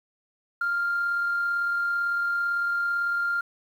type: tone with amplitude modulation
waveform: sine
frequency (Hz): 1396.9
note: F6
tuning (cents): 0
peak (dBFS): -21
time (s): 0.61-3.41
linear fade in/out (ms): 5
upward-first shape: sine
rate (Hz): 37.9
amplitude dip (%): 25
effects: tanh soft clip ceiling -19 dBFS + 9-bit